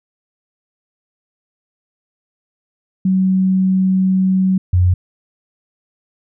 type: tone pair in turn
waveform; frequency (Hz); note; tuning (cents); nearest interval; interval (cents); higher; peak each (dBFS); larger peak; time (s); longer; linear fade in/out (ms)
sine; 188.2 / 90.29; F#3 / F#2; +30 / -42; octave + minor second; 1272; first; -11 / -9; second; 3.05-4.58 / 4.73-4.94; first; 5
effects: none